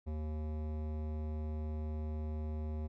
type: tone with hard clipping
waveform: sine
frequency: 77 Hz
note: D#2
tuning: 17 cents flat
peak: -38 dBFS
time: 0.06-2.88 s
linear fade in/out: 20 ms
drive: 16 dB
effects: none